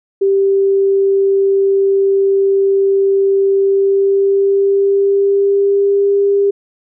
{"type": "tone with pitch glide", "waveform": "sine", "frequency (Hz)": [392, 400], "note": ["G4", "G4"], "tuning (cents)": [0, 35], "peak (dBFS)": -9, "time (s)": [0.21, 6.51], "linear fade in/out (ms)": 10, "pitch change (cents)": 35, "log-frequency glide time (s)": [3.58, 6.09], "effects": []}